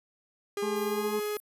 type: tone with pitch glide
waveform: 45% pulse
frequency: 405.6 to 419.2 Hz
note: G#4 to G#4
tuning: -41 to +16 cents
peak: -30 dBFS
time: 0.57-1.37 s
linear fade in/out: 2 ms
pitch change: +57 cents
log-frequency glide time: 0.84-1.18 s
type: harmonic tone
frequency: 213.3 Hz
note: G#3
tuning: 46 cents sharp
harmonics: 1 / 2 / 4 / 5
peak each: -35 / -35 / -40 / -42 dBFS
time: 0.62-1.2 s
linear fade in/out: 10 ms
type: high-pass noise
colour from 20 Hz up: white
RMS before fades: -43 dBFS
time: 0.76-1.4 s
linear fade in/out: 0 ms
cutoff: 11000 Hz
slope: 48 dB/octave
effects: resampled to 32000 Hz